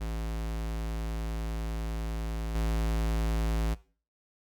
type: tone with level steps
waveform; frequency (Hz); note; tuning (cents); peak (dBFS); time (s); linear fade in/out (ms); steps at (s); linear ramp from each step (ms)
square; 55; A1; 0; -32 / -27; 0-3.75; 20; 2.55; 5
effects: noise-tail reverb RT60 0.4 s tail -19 dB re dry